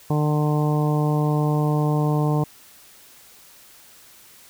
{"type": "harmonic tone", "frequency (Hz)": 150.2, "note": "D3", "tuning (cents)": 39, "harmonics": [1, 2, 3, 4, 5, 6, 7], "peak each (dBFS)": [-19, -26, -28, -32, -31, -33, -34], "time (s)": [0.1, 2.44], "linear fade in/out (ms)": 5, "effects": ["white hiss -49 dBFS RMS until 4.49 s"]}